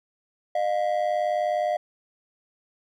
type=ring-modulated tone; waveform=triangle; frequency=659.3 Hz; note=E5; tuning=in tune; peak=-17 dBFS; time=0.55-1.77 s; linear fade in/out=5 ms; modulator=49.8 Hz; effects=none